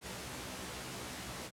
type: noise with comb filter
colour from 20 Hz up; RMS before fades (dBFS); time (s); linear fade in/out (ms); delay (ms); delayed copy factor
pink; -43; 0.01-1.51; 50; 16; +0.8
effects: high-pass 80 Hz 12 dB/octave + low-pass 11000 Hz 12 dB/octave